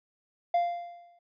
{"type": "tone with exponential decay", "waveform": "triangle", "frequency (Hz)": 695, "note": "F5", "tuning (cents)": -9, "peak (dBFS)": -18, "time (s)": [0.54, 1.19], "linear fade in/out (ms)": 5, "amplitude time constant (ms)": 140, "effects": ["tanh soft clip ceiling -14 dBFS", "resampled to 11025 Hz"]}